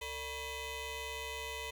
15% pulse ring-modulated tone, 519 Hz, C5, 14 cents flat, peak -30 dBFS, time 0.01-1.71 s, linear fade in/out 10 ms, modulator 1490 Hz, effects none

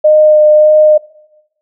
sine tone with vibrato, 610 Hz, D#5, 34 cents flat, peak -3 dBFS, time 0.04-0.98 s, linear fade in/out 10 ms, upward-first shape sine, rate 1.7 Hz, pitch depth 11 cents each way, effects noise-tail reverb RT60 0.9 s tail -20 dB re dry

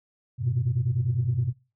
sine tone cluster, 96.7 / 117.5 / 127.3 Hz, G2 / A#2 / C3, -23 / +14 / -47 cents, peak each -30 / -27 / -24 dBFS, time 0.38-1.53 s, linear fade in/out 50 ms, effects noise-tail reverb RT60 0.3 s tail -19 dB re dry + tanh soft clip ceiling -16 dBFS

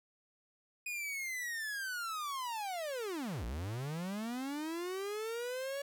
45% pulse linear two-way sweep, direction down then up, 2486 to 52.6 to 567 Hz, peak -37 dBFS, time 0.86-5.82 s, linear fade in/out 5 ms, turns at 3.45 s, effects none

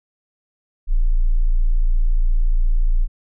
sine tone, 28.56 Hz, A#0, 35 cents flat, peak -12 dBFS, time 0.87-3.08 s, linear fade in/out 50 ms, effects none

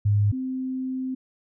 sine tone pair in turn, 103 / 259.5 Hz, G#2 / C4, -14 / -14 cents, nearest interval octave + major third, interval 1600 cents, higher second, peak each -17 / -26 dBFS, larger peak first, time 0.05-0.32 / 0.32-1.15 s, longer second, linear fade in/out 10 ms, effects none

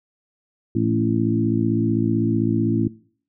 harmonic tone with a mistuned harmonic, 55.7 Hz, A1, 22 cents sharp, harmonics 2 / 3 / 4 / 5 / 6, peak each -23 / -29 / -23 / -23 / -23 dBFS, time 0.75-2.88 s, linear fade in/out 5 ms, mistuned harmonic 3, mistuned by +24 cents, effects noise-tail reverb RT60 0.5 s tail -21 dB re dry

